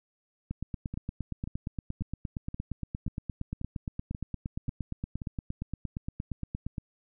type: two click trains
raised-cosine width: 5 ms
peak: -21 / -24 dBFS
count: 55 / 9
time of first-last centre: 0.51-6.782 / 0.94-5.218 s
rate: 8.61 / 1.87 Hz
effects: none